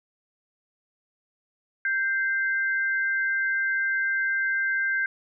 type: tone pair together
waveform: sine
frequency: 1574 / 2077 Hz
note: G6 / C7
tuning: +7 / -13 cents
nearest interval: perfect fourth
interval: 480 cents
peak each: -23 / -31 dBFS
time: 1.85-5.06 s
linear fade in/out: 2 ms
effects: none